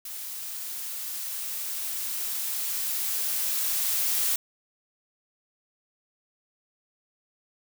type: noise with level ramp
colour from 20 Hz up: blue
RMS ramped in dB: -37 to -25 dBFS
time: 0.05-4.36 s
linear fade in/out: 5 ms
effects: none